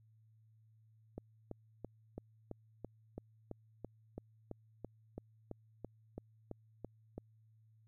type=click train; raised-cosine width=2 ms; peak=-30 dBFS; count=19; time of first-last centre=1.18-7.18 s; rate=3 Hz; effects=added 110 Hz sine -64 dBFS peak until 7.87 s